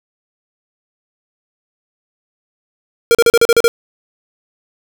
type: tone bursts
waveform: square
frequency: 466.2 Hz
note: A#4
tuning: in tune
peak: -7 dBFS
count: 8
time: 3.11-3.68 s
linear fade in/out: 0 ms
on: 38 ms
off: 38 ms
effects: none